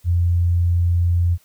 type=tone; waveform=sine; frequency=86.8 Hz; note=F2; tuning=10 cents flat; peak=-14 dBFS; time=0.04-1.38 s; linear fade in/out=50 ms; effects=white hiss -57 dBFS RMS until 1.44 s